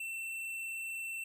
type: tone with tanh clipping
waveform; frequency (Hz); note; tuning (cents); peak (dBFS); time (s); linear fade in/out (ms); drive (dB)
sine; 2689; E7; +34; -39; 0-1.24; 5; 15
effects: none